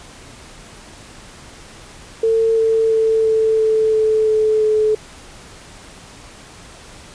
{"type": "tone with pitch steps", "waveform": "sine", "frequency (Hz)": [449.9, 447.1, 444.2, 441.4, 438.6, 435.8, 433.1, 430.3], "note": ["A4", "A4", "A4", "A4", "A4", "A4", "A4", "A4"], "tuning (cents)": [39, 28, 16, 5, -6, -17, -27, -39], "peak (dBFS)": -12, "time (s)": [2.23, 4.95], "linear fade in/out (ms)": 5, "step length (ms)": 340, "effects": ["pink hiss -40 dBFS RMS until 7.14 s", "resampled to 22050 Hz"]}